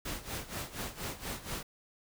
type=noise with tremolo; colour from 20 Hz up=pink; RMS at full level=-37 dBFS; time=0.05-1.63 s; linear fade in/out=5 ms; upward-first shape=sine; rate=4.2 Hz; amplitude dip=80%; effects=none